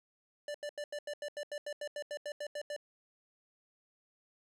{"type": "tone bursts", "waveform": "square", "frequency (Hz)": 587.3, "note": "D5", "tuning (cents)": 0, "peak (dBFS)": -38, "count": 16, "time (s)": [0.48, 2.764], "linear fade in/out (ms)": 2, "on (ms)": 64, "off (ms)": 84, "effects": ["low-pass 9000 Hz 12 dB/octave"]}